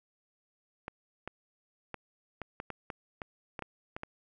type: clicks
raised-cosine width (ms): 0.5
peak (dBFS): -23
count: 12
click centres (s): 0.881 / 1.276 / 1.943 / 2.417 / 2.601 / 2.703 / 2.902 / 3.218 / 3.592 / 3.623 / 3.965 / 4.034
effects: none